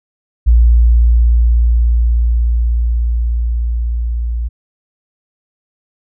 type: tone with level ramp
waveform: sine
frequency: 58.27 Hz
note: A#1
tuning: in tune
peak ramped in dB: -4 to -15 dBFS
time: 0.46-4.49 s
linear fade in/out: 20 ms
effects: none